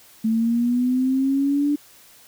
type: linear sweep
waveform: sine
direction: up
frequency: 220 to 293.7 Hz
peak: -17 dBFS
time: 0.24-1.76 s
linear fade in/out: 10 ms
effects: white hiss -50 dBFS RMS until 2.27 s